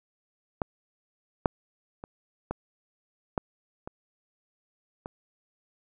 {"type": "clicks", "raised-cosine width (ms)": 1, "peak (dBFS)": [-13, -7, -25, -16, -12, -23, -22], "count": 7, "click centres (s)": [0.618, 1.458, 2.039, 2.51, 3.378, 3.875, 5.059], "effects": []}